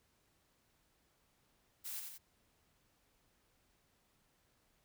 blue noise with echo, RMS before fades -44 dBFS, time 1.84-2.01 s, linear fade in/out 20 ms, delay 87 ms, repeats 2, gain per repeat -4 dB, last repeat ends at 2.184 s, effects pink hiss -75 dBFS RMS until 4.84 s

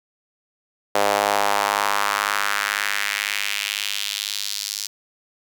sawtooth tone with high-pass filter sweep, 102 Hz, G#2, 31 cents flat, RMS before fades -23 dBFS, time 0.95-4.87 s, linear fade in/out 5 ms, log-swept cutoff 600 to 5100 Hz, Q 2, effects none

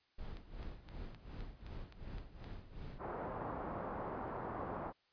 brown noise with tremolo, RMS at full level -45 dBFS, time 0.18-2.99 s, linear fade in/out 10 ms, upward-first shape sine, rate 2.7 Hz, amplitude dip 75%
click train, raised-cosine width 0.2 ms, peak -37 dBFS, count 9, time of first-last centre 0.37-2.443 s, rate 3.86 Hz
white low-pass noise, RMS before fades -43 dBFS, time 2.98-4.93 s, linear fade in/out 50 ms, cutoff 1100 Hz, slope 24 dB/octave
effects white hiss -75 dBFS RMS until 5.12 s + resampled to 11025 Hz

